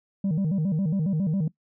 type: tone with vibrato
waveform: sine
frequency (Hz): 174.61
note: F3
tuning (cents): 0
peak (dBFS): -19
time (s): 0.24-1.48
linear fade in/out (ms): 5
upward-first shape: square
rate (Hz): 7.3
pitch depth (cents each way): 200
effects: noise-tail reverb RT60 0.1 s tail -20 dB re dry + tanh soft clip ceiling -21 dBFS